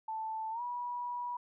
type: tone with pitch glide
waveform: sine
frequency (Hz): 881 to 971.9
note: A5 to B5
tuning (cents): +2 to -28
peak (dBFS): -35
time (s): 0.08-1.37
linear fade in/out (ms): 5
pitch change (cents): +170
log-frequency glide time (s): 0.51-0.62
effects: none